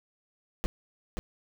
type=noise with echo; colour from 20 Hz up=brown; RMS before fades=-27 dBFS; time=0.64-0.66 s; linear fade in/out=0 ms; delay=530 ms; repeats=1; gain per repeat=-5 dB; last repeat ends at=1.19 s; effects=none